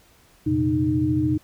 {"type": "tone cluster", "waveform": "sine", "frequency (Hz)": [88, 120.2, 134.1, 307], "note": ["F2", "B2", "C3", "D#4"], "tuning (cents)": [14, -46, 43, -23], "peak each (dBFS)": [-28, -27, -27, -20], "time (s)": [0.46, 1.38], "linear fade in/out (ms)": 10, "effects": ["pink hiss -56 dBFS RMS until 1.43 s"]}